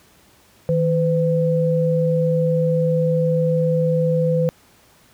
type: tone pair together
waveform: sine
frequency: 159.38 / 506 Hz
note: D#3 / B4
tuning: +42 / +42 cents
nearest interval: octave + minor sixth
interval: 2000 cents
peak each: -18 dBFS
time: 0.69-4.49 s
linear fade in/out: 0 ms
effects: pink hiss -53 dBFS RMS until 5.13 s + high-pass 60 Hz 12 dB/octave